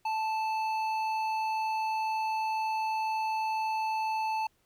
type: tone with hard clipping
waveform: sine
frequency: 878 Hz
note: A5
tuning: 4 cents flat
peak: -30 dBFS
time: 0.05-4.47 s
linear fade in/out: 5 ms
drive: 9 dB
effects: pink hiss -71 dBFS RMS until 4.65 s